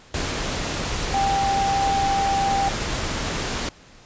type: tone in noise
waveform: sine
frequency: 789 Hz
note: G5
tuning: 11 cents sharp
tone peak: -19 dBFS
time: 1.14-2.69 s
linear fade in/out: 2 ms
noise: pink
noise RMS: -26 dBFS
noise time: 0.14-3.69 s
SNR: +4 dB
effects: pink hiss -49 dBFS RMS until 4.05 s + resampled to 16000 Hz